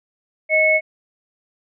sine tone pair together, 625.5 / 2197 Hz, D#5 / C#7, +9 / -16 cents, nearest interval octave + minor seventh, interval 2175 cents, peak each -17 / -14 dBFS, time 0.49-0.81 s, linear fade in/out 50 ms, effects none

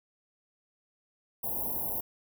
white band-stop noise, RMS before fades -33 dBFS, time 1.43-2.01 s, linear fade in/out 10 ms, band 1000 to 11000 Hz, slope 96 dB/octave, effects none

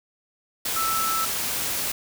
sine tone in noise, 1318.5 Hz, E6, in tune, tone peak -24 dBFS, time 0.76-1.25 s, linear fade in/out 5 ms, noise white, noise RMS -27 dBFS, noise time 0.65-1.92 s, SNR 0 dB, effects none

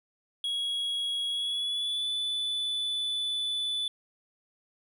triangle tone with pitch glide, 3322 to 3483 Hz, G#7 to A7, 0 to -18 cents, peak -27 dBFS, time 0.44-3.88 s, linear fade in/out 2 ms, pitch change +82 cents, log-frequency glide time 1.29-2.08 s, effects none

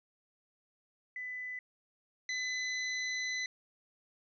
sine / sawtooth tone pair in turn, 2000 / 2011 Hz, B6 / B6, +21 / +31 cents, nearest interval unison, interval 10 cents, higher second, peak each -38 / -30 dBFS, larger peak second, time 1.16-1.59 / 2.29-3.46 s, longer second, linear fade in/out 2 ms, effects resampled to 16000 Hz + 12-bit

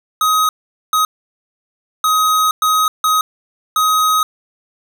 square tone bursts at uneven times, 1261 Hz, D#6, 23 cents sharp, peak -12 dBFS, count 6, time 0.21-0.49 / 0.93-1.05 / 2.04-2.51 / 2.62-2.88 / 3.04-3.21 / 3.76-4.23 s, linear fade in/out 2 ms, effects none

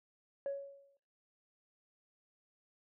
sine tone with exponential decay, 557 Hz, C#5, 8 cents sharp, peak -31 dBFS, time 0.46-0.97 s, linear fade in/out 1 ms, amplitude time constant 110 ms, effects noise-tail reverb RT60 0.4 s tail -17 dB re dry + tanh soft clip ceiling -32 dBFS

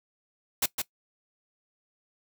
white noise with echo, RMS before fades -25 dBFS, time 0.62-0.66 s, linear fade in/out 5 ms, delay 160 ms, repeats 1, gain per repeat -5 dB, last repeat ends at 0.82 s, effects noise-tail reverb RT60 0.1 s tail -20 dB re dry

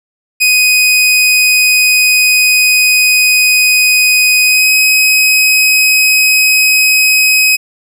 sawtooth tone with pitch glide, 2500 to 2531 Hz, D#7 to D#7, +8 to +29 cents, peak -3 dBFS, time 0.4-7.57 s, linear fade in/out 20 ms, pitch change +21 cents, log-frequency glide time 4.44-4.71 s, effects none

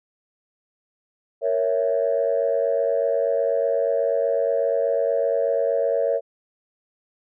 sine chord, A# diminished, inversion none, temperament equal, 466.2 / 554.4 / 659.3 Hz, A#4 / C#5 / E5, 0 / 0 / 0 cents, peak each -23 / -21 / -24 dBFS, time 1.41-6.21 s, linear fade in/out 50 ms, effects tanh soft clip ceiling -11 dBFS

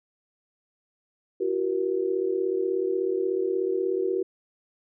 sine tone cluster, 342.9 / 379.4 / 473.2 Hz, F4 / F#4 / A#4, -32 / +43 / +26 cents, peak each -30 / -25 / -30 dBFS, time 1.4-4.23 s, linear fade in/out 10 ms, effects none

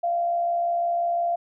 sine tone with frequency modulation, 690 Hz, F5, 21 cents flat, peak -21 dBFS, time 0.03-1.36 s, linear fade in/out 10 ms, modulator 65.7 Hz, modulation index 0.27, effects none

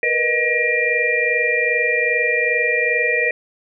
sine tone cluster, 469.4 / 491.9 / 618 / 1902 / 2389 Hz, A#4 / B4 / D#5 / A#6 / D7, +12 / -7 / -12 / +34 / +29 cents, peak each -25 / -24 / -27 / -19 / -20 dBFS, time 0.03-3.31 s, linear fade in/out 2 ms, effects none

